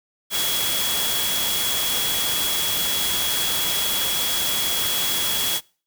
sine tone in noise, 3346 Hz, G#7, 12 cents sharp, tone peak -25 dBFS, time 0.3-5.61 s, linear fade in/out 50 ms, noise white, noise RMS -24 dBFS, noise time 0.3-5.61 s, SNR -4 dB, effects noise-tail reverb RT60 0.4 s tail -24 dB re dry

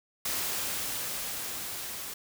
white noise with level ramp, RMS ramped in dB -31 to -39 dBFS, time 0.25-2.14 s, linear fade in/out 5 ms, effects none

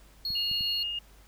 triangle tone, 4320 Hz, C#8, 45 cents flat, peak -28 dBFS, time 0.25-0.83 s, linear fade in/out 2 ms
clicks, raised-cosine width 5 ms, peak -32 dBFS, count 3, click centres 0.304 / 0.514 / 0.609 s
sine tone with tremolo, 2840 Hz, F7, 28 cents sharp, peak -29 dBFS, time 0.35-0.99 s, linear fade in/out 5 ms, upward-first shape triangle, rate 6.5 Hz, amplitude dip 25%
effects added 50 Hz sine -54 dBFS peak until 1.27 s + pink hiss -59 dBFS RMS until 1.27 s

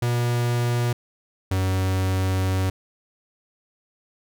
45% pulse tone pair in turn, 120.3 / 94.3 Hz, B2 / F#2, -45 / +33 cents, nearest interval major third, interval 422 cents, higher first, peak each -20 dBFS, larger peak neither, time 0.02-0.93 / 1.51-2.7 s, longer second, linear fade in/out 5 ms, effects none

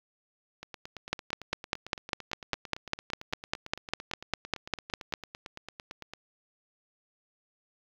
two click trains, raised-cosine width 0.2 ms, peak -23 / -9 dBFS, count 50 / 21, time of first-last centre 0.63-6.136 / 1.13-5.138 s, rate 8.9 / 4.99 Hz, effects low-pass 5000 Hz 12 dB/octave + 8-bit

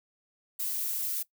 violet noise, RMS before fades -32 dBFS, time 0.59-1.23 s, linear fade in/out 10 ms, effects noise-tail reverb RT60 0.1 s tail -19 dB re dry

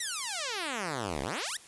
5% pulse exponential two-way sweep, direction down then up, 2000 to 63.9 to 2000 Hz, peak -21 dBFS, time 0-1.57 s, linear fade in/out 5 ms, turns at 1.22 s, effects white hiss -53 dBFS RMS until 1.67 s + resampled to 24000 Hz

